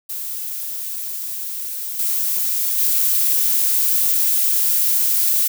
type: noise with level steps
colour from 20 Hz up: violet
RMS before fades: -27 / -20 / -17 dBFS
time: 0.09-5.48 s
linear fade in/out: 10 ms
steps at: 1.99 / 2.78 s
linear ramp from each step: 5 ms
effects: none